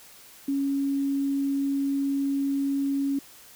sine tone, 277.2 Hz, C#4, in tune, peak -23 dBFS, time 0.48-3.19 s, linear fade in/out 5 ms, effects white hiss -50 dBFS RMS until 3.55 s

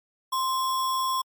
sine tone with sample-and-hold, 1046.5 Hz, C6, in tune, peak -23 dBFS, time 0.32-1.22 s, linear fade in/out 10 ms, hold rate 4410 Hz, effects MP3 96 kbps

